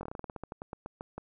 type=slowing click train; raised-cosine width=1 ms; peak=-25 dBFS; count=17; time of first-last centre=0.01-1.18 s; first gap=21 ms; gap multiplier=1.15; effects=none